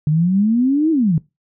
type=exponential two-way sweep; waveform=sine; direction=up then down; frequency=146.83 to 329.9 to 146.83 Hz; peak=-12 dBFS; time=0.07-1.18 s; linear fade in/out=2 ms; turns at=0.91 s; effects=noise-tail reverb RT60 0.2 s tail -19 dB re dry